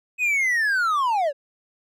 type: linear sweep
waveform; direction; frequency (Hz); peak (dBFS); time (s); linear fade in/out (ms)
triangle; down; 2546 to 533; -17; 0.18-1.33; 50
effects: none